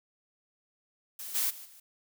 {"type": "noise with level steps", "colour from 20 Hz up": "blue", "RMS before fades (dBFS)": [-41, -29, -46, -54], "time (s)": [1.19, 1.8], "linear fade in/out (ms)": 5, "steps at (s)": [1.34, 1.49, 1.64], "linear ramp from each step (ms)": 20, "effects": []}